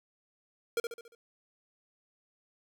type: tone with echo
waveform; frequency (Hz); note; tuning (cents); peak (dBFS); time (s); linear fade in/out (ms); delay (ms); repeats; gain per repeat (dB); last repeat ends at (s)
square; 466.2; A#4; 0; -28; 0.77-0.8; 2; 70; 5; -6; 1.15
effects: none